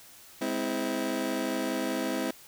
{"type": "chord", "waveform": "25% pulse", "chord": "Ab augmented", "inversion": "none", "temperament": "just", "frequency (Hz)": [207.7, 259.6, 324.5], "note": ["Ab3", "C4", "E4"], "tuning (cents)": [0, -13, -27], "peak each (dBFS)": [-32, -28, -29], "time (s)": [0.41, 2.31], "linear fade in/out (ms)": 5, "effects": ["white hiss -52 dBFS RMS until 2.47 s"]}